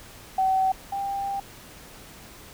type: tone pair in turn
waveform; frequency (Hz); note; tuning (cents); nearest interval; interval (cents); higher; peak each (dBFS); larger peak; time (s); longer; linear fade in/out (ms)
sine; 761 / 792.6; F#5 / G5; +48 / +19; minor second; 71; second; -19 / -26; first; 0.38-0.72 / 0.92-1.4; second; 5
effects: pink hiss -46 dBFS RMS until 2.53 s